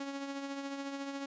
sawtooth tone with tremolo, 277.2 Hz, C#4, in tune, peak -32 dBFS, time 0-1.26 s, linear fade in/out 5 ms, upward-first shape triangle, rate 14 Hz, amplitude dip 50%, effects resampled to 16000 Hz

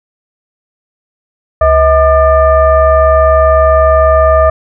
sine tone with frequency modulation, 637 Hz, D#5, 41 cents sharp, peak -4 dBFS, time 1.61-4.5 s, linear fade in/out 5 ms, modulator 567 Hz, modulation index 0.98, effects none

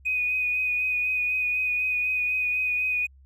triangle tone with vibrato, 2489 Hz, D#7, in tune, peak -19 dBFS, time 0.05-3.07 s, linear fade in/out 20 ms, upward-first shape sine, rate 4 Hz, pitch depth 20 cents each way, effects tanh soft clip ceiling -21 dBFS + added 67 Hz sine -50 dBFS peak until 3.25 s

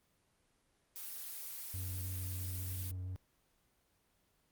blue noise, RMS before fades -45 dBFS, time 0.96-2.91 s, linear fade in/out 0 ms
triangle tone with vibrato, 92 Hz, F#2, 9 cents flat, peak -37 dBFS, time 1.74-3.16 s, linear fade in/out 0 ms, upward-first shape sine, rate 6.1 Hz, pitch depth 14 cents each way
effects pink hiss -75 dBFS RMS until 4.51 s + Opus 24 kbps

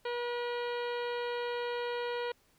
harmonic tone with a mistuned harmonic, 481.8 Hz, B4, 43 cents flat, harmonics 1 / 2 / 3 / 4 / 5 / 6 / 7 / 8 / 9, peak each -34 / -40 / -44 / -46 / -48 / -50 / -51 / -52 / -53 dBFS, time 0.05-2.32 s, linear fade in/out 5 ms, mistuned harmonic 7, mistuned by -72 cents, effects pink hiss -68 dBFS RMS until 2.58 s

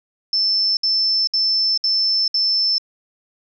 sine tone bursts, 5300 Hz, E8, 9 cents sharp, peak -15 dBFS, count 5, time 0.33-2.782 s, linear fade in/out 2 ms, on 440 ms, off 63 ms, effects none

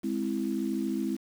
sine chord, Ab augmented, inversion none, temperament equal, 207.7 / 261.6 / 329.6 Hz, Ab3 / C4 / E4, 0 / 0 / 0 cents, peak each -32 dBFS, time 0.03-1.17 s, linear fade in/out 20 ms, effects 8-bit

